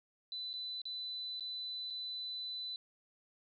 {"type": "tone with dropouts", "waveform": "sine", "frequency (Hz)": 4000, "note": "B7", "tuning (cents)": 21, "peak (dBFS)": -39, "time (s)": [0.32, 2.76], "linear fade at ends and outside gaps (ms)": 1, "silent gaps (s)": [[0.531, 0.538], [0.817, 0.854], [1.397, 1.407], [1.902, 1.906]], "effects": []}